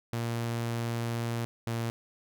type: tone pair in turn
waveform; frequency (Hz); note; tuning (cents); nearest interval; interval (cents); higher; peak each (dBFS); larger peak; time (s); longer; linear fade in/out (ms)
sawtooth; 116.9 / 115.82; A#2 / A#2; +5 / -11; unison; 16; first; -26; neither; 0.13-1.45 / 1.67-1.9; first; 0
effects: none